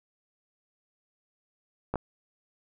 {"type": "clicks", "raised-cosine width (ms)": 1, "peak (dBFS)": -15, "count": 2, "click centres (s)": [1.94, 1.957], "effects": []}